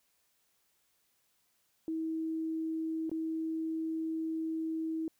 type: tone with dropouts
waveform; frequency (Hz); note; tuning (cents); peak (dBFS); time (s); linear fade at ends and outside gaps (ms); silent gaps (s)
sine; 321.4; E4; -44; -32; 1.88-5.08; 1; 3.095-3.115
effects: white hiss -74 dBFS RMS until 5.19 s